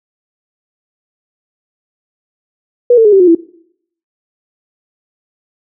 sine tone with pitch steps, 485.6 / 450.5 / 417.9 / 387.7 / 359.6 / 333.6 Hz, B4 / A4 / G#4 / G4 / F#4 / E4, -29 / +41 / +11 / -19 / -49 / +21 cents, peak -3 dBFS, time 2.9-3.35 s, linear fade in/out 5 ms, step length 75 ms, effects noise-tail reverb RT60 0.7 s tail -22 dB re dry

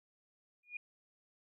sine tone with exponential growth, 2439 Hz, D#7, 35 cents flat, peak -36 dBFS, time 0.63-0.77 s, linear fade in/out 5 ms, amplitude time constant 29 ms, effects none

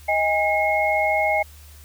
sine tone cluster, 628 / 814 / 2160 Hz, D#5 / G#5 / C#7, +16 / -35 / -45 cents, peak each -22 dBFS, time 0.08-1.43 s, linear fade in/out 10 ms, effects added 74 Hz sine -43 dBFS peak until 1.84 s + white hiss -50 dBFS RMS until 1.84 s

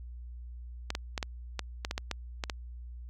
clicks, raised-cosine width 0.2 ms, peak -15 dBFS, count 11, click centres 0.904 / 0.951 / 1.178 / 1.228 / 1.593 / 1.849 / 1.911 / 1.979 / 2.113 / 2.438 / 2.498 s, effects added 60 Hz sine -41 dBFS peak until 3.09 s

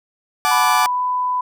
35% pulse chord, D major, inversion first, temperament equal with one note detuned, 740 / 862.9 / 1174.7 Hz, F#5 / A5 / D6, 0 / -34 / 0 cents, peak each -19 / -18 / -16 dBFS, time 0.45-0.86 s, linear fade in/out 0 ms
sine tone with pitch glide, 991 to 997.9 Hz, B5 to B5, +6 to +18 cents, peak -17 dBFS, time 0.51-1.41 s, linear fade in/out 5 ms, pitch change +12 cents, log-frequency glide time 0.92-1.01 s
effects none

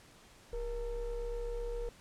triangle ring-modulated tone, 220 Hz, A3, in tune, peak -30 dBFS, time 0.53-1.89 s, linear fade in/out 2 ms, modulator 254 Hz, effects pink hiss -59 dBFS RMS until 2 s + low-pass 10000 Hz 12 dB/octave

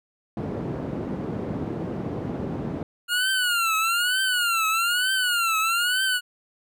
white band-pass noise, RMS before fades -30 dBFS, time 0.37-2.83 s, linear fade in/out 2 ms, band 100 to 320 Hz, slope 12 dB/octave
25% pulse tone with vibrato, 1414 Hz, F6, 21 cents sharp, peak -17 dBFS, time 3.08-6.21 s, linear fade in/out 50 ms, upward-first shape triangle, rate 1.1 Hz, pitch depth 170 cents each way
effects none

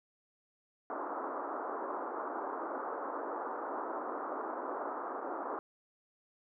white band-pass noise, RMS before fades -39 dBFS, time 0.9-5.59 s, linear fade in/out 0 ms, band 270 to 1300 Hz, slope 48 dB/octave, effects none

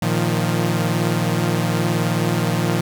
sawtooth chord, Bb suspended fourth, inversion none, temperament equal with one note detuned, 115.6 / 155.56 / 174.61 Hz, Bb2 / Eb3 / F3, -14 / 0 / 0 cents, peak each -18 / -18 / -18 dBFS, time 0.02-2.81 s, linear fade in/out 5 ms, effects none

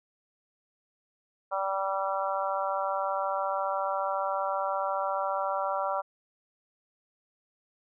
harmonic tone, 193.9 Hz, G3, 19 cents flat, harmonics 3 / 4 / 5 / 6 / 7, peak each -32 / -33 / -34 / -35 / -35 dBFS, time 1.51-6.02 s, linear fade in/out 20 ms, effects none

